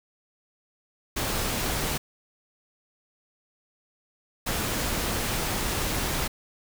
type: noise bursts at uneven times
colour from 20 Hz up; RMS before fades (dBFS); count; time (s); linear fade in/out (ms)
pink; -28; 2; 1.16-1.98 / 4.46-6.28; 10
effects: none